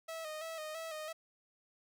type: tone with vibrato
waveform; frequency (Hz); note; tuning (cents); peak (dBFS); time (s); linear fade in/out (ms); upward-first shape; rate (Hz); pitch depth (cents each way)
sawtooth; 634; D#5; +32; -37; 0.08-1.13; 10; square; 3; 45
effects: none